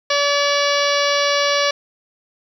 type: harmonic tone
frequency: 573 Hz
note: D5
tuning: 43 cents flat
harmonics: 1 / 2 / 3 / 4 / 5 / 6 / 7 / 8 / 9 / 10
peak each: -19 / -22 / -24 / -25 / -26 / -27 / -27 / -28 / -29 / -29 dBFS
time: 0.1-1.71 s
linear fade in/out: 5 ms
effects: 8-bit